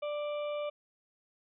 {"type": "harmonic tone", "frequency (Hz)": 590, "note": "D5", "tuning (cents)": 8, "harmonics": [1, 2, 4, 5, 6], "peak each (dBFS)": [-33, -44, -48, -52, -54], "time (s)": [0.02, 0.7], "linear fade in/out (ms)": 10, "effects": []}